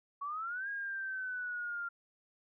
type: exponential two-way sweep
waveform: sine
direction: up then down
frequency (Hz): 1108.7 to 1640 to 1388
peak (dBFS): -36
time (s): 0.21-1.89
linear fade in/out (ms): 10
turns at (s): 0.69
effects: none